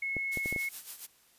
sine tone, 2183 Hz, C#7, 27 cents flat, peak -31 dBFS, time 0.02-0.69 s, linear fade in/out 5 ms
clicks, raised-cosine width 2 ms, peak -24 dBFS, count 5, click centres 0.167 / 0.373 / 0.459 / 0.526 / 0.562 s
blue noise with tremolo, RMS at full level -40 dBFS, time 0.31-1.07 s, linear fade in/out 20 ms, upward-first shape sine, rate 7.1 Hz, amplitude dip 70%
effects white hiss -64 dBFS RMS until 1.38 s + resampled to 32000 Hz

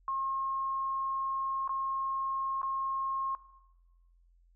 sine tone with dropouts, 1075 Hz, C6, 47 cents sharp, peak -30 dBFS, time 0.08-3.35 s, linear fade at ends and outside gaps 1 ms, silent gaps 1.677-1.693 / 2.617-2.63 s, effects noise-tail reverb RT60 1.0 s tail -18 dB re dry + added 43 Hz sine -61 dBFS peak until 4.55 s

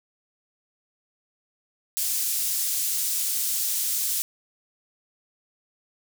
pink high-pass noise, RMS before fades -26 dBFS, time 1.97-4.22 s, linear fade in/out 0 ms, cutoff 7300 Hz, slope 12 dB/octave, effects none

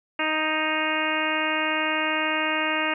harmonic tone with a mistuned harmonic, 311.1 Hz, D#4, in tune, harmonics 1 / 2 / 3 / 4 / 5 / 6 / 7 / 8 / 9, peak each -31 / -31 / -31 / -31 / -31 / -31 / -31 / -31 / -31 dBFS, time 0.19-2.94 s, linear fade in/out 5 ms, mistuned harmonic 5, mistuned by +16 cents, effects none

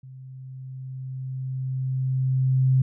sine tone with level ramp, 130.81 Hz, C3, in tune, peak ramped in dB -40 to -15 dBFS, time 0.03-2.82 s, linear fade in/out 5 ms, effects none

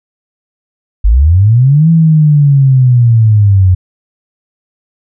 sine linear two-way sweep, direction up then down, 46.02 to 166.2 to 89.8 Hz, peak -3 dBFS, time 1.04-3.75 s, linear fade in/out 10 ms, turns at 1.9 s, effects none

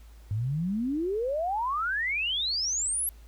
sine exponential sweep, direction up, 99.1 to 11630 Hz, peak -26 dBFS, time 0.31-3.09 s, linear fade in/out 0 ms, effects added 55 Hz sine -47 dBFS peak until 3.27 s + pink hiss -61 dBFS RMS until 3.27 s

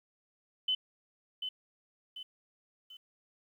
sine tone with echo, 3030 Hz, F#7, 40 cents sharp, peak -27 dBFS, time 0.68-0.75 s, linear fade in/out 5 ms, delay 740 ms, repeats 3, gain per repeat -7 dB, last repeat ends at 2.97 s, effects 11-bit

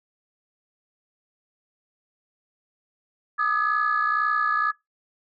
sine tone cluster, 1211 / 1273 / 1694 Hz, D#6 / D#6 / G#6, -47 / +39 / +34 cents, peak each -24 dBFS, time 3.38-4.72 s, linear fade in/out 20 ms, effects noise-tail reverb RT60 0.2 s tail -25 dB re dry + tanh soft clip ceiling -13 dBFS

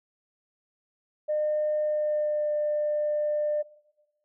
sine tone with pitch glide, 606 to 598.3 Hz, D#5 to D5, -46 to +32 cents, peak -23 dBFS, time 1.28-3.63 s, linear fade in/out 20 ms, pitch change -22 cents, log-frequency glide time 1.81-2.51 s, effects noise-tail reverb RT60 1.0 s tail -18 dB re dry + tanh soft clip ceiling -19 dBFS

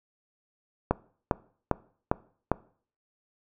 click train, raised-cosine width 1 ms, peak -8 dBFS, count 5, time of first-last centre 0.91-2.516 s, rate 2.49 Hz, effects noise-tail reverb RT60 0.5 s tail -21 dB re dry

